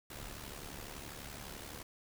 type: noise with amplitude modulation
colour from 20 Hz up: pink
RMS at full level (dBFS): -44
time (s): 0.1-1.83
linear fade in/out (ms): 5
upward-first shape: sine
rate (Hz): 71.8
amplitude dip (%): 65
effects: none

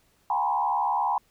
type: tone with frequency modulation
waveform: sine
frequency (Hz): 894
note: A5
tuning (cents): +27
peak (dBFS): -22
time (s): 0.3-1.18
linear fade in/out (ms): 2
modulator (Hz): 74.2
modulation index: 1.7
effects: pink hiss -65 dBFS RMS until 1.3 s

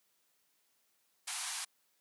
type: band-pass noise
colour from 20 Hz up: white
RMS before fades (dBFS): -40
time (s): 1.27-1.65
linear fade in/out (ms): 10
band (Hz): 710 to 11000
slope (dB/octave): 96
effects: white hiss -75 dBFS RMS until 2 s + high-pass 150 Hz 12 dB/octave

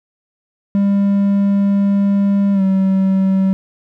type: tone with pitch glide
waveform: triangle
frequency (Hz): 199.5 to 191.48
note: G3 to G3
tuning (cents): +31 to -40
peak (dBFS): -9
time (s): 0.75-3.53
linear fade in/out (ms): 0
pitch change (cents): -71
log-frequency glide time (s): 2.53-2.62
effects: none

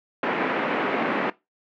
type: band-pass noise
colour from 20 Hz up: pink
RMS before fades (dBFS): -25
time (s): 0.23-1.3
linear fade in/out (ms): 2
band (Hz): 230 to 2300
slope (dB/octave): 24
effects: noise-tail reverb RT60 0.2 s tail -19 dB re dry

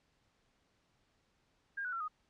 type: tone with pitch steps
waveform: sine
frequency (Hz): 1612 / 1478.2 / 1355.5 / 1243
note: G6 / F#6 / E6 / D#6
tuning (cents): +48 / -2 / +48 / -2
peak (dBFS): -36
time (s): 1.77-2.082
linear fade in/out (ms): 10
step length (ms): 78
effects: pink hiss -75 dBFS RMS until 2.29 s + low-pass 6000 Hz 12 dB/octave

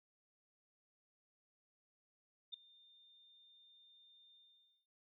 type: tone with ADSR envelope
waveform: sine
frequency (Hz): 3615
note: A7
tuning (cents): +46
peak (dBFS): -40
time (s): 2.52-4.87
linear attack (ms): 21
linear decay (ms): 3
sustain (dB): -23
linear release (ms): 520
effects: none

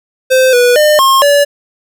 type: tone with pitch steps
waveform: square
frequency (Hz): 518 / 488.8 / 604 / 1073 / 574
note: C5 / B4 / D5 / C6 / D5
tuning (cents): -17 / -18 / +48 / +43 / -40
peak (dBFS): -6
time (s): 0.3-1.45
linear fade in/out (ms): 20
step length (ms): 230
effects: none

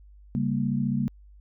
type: chord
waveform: sine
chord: G diminished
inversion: second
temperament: equal with one note detuned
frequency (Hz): 138.59 / 198.16 / 233.1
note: Db3 / G3 / Bb3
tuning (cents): 0 / +19 / 0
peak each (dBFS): -28 / -28 / -27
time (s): 0.35-1.08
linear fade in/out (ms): 0
effects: added 50 Hz sine -48 dBFS peak until 1.4 s

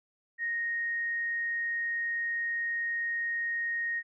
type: tone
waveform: sine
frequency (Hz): 1864.7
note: A#6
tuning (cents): 0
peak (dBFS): -29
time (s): 0.38-4.03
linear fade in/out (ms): 50
effects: none

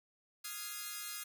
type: chord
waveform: 5% pulse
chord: F minor seventh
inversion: third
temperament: equal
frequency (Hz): 1244.5 / 1396.9 / 1661.2 / 2093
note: Eb6 / F6 / Ab6 / C7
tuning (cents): 0 / 0 / 0 / 0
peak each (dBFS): -35 / -36 / -36 / -37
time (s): 0.44-1.24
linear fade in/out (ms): 10
effects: none

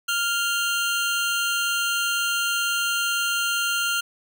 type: tone pair together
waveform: 25% pulse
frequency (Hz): 1396.9 / 3141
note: F6 / G7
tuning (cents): 0 / +3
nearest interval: octave + major second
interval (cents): 1403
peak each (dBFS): -19 / -26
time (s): 0.08-4.01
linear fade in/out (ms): 10
effects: none

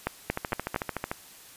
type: two click trains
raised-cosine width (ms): 0.5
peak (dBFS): -14 / -11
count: 12 / 4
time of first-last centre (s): 0.3-1.115 / 0.07-0.761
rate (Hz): 13.5 / 4.34
effects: white hiss -50 dBFS RMS until 1.56 s + resampled to 32000 Hz

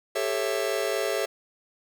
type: chord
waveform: 45% pulse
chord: A dominant seventh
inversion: third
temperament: just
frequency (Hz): 396 / 440 / 550 / 660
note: G4 / A4 / C#5 / E5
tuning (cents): +18 / 0 / -14 / +2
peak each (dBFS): -31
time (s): 0.15-1.26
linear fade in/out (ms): 10
effects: none

